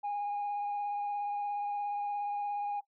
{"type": "tone with vibrato", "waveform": "sine", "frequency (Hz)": 819, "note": "G#5", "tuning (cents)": -24, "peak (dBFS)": -30, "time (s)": [0.03, 2.81], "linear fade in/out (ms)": 20, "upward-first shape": "triangle", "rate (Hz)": 17, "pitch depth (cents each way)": 17, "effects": ["noise-tail reverb RT60 0.1 s tail -17 dB re dry", "tanh soft clip ceiling -30 dBFS"]}